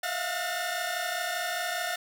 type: tone cluster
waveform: sawtooth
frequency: 648 / 680 / 713 / 1451 / 1805 Hz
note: E5 / F5 / F5 / F#6 / A6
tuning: -30 / -46 / +36 / -34 / +44 cents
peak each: -36 / -34 / -30 / -34 / -31 dBFS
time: 0.03-1.96 s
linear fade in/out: 5 ms
effects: none